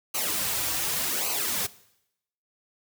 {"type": "noise with flanger", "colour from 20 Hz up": "white", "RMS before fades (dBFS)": -28, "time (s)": [0.14, 1.67], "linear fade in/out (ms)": 10, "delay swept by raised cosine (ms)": [0.56, 4.76], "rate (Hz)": 0.87, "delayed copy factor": -0.75, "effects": ["noise-tail reverb RT60 0.8 s tail -19 dB re dry"]}